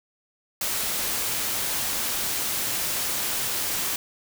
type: noise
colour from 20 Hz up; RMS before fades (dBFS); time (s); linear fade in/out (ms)
white; -27; 0.61-3.96; 2
effects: none